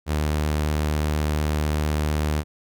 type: tone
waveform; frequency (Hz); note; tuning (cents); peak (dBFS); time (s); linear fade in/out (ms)
sawtooth; 75.7; D#2; -47; -17; 0.06-2.44; 50
effects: none